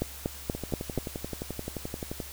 two click trains, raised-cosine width 2 ms, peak -20 / -14 dBFS, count 20 / 5, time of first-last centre 0.55-2.202 / 0.02-0.977 s, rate 11.5 / 4.18 Hz, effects added 69 Hz sine -46 dBFS peak until 2.32 s + white hiss -44 dBFS RMS until 2.32 s

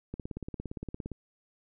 click train, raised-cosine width 3 ms, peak -24 dBFS, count 18, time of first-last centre 0.14-1.117 s, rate 17.4 Hz, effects none

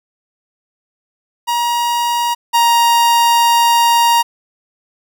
45% pulse tone pair in turn, 950 / 938.5 Hz, A#5 / A#5, +33 / +11 cents, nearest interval unison, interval 22 cents, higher first, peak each -14 / -9 dBFS, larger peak second, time 1.47-2.35 / 2.53-4.23 s, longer second, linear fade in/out 20 ms, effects none

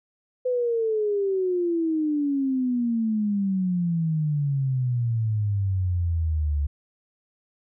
sine exponential sweep, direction down, 508 to 70.7 Hz, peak -21 dBFS, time 0.45-6.67 s, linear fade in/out 10 ms, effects none

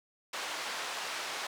pink band-pass noise, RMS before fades -38 dBFS, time 0.33-1.47 s, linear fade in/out 5 ms, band 750 to 6000 Hz, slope 12 dB/octave, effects none

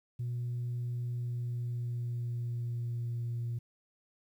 sine tone with pitch glide, 121.3 to 118.39 Hz, B2 to A#2, -31 to +27 cents, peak -31 dBFS, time 0.19-3.59 s, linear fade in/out 10 ms, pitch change -42 cents, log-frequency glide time 1.11-3.22 s, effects tanh soft clip ceiling -30 dBFS + 11-bit

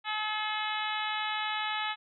harmonic tone, 428.1 Hz, A4, 47 cents flat, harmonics 2 / 3 / 4 / 5 / 6 / 7 / 8 / 9, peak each -35 / -37 / -38 / -39 / -40 / -40 / -41 / -42 dBFS, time 0.04-1.96 s, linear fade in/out 50 ms, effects none

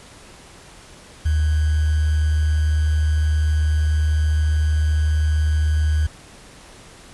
sine tone with sample-and-hold, 76.8 Hz, D#2, 22 cents flat, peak -15 dBFS, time 1.25-6.07 s, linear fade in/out 10 ms, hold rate 1575 Hz, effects pink hiss -44 dBFS RMS until 7.13 s + resampled to 24000 Hz

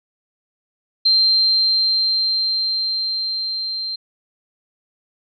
sine tone with level ramp, 4150 Hz, C8, 15 cents flat, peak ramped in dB -11 to -23 dBFS, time 1.05-3.96 s, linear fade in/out 10 ms, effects none

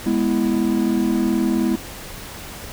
triangle chord, E major, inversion first, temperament equal, 207.7 / 246.9 / 329.6 Hz, G#3 / B3 / E4, 0 / 0 / 0 cents, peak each -19 dBFS, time 0.06-1.76 s, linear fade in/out 5 ms, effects pink hiss -35 dBFS RMS until 2.72 s

